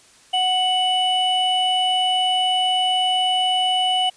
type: tone pair together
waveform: triangle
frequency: 740 / 2964 Hz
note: F#5 / F#7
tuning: 0 / +2 cents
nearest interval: 2 octaves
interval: 2402 cents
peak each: -18 dBFS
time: 0.33-4.1 s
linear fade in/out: 10 ms
effects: white hiss -51 dBFS RMS until 4.16 s + resampled to 22050 Hz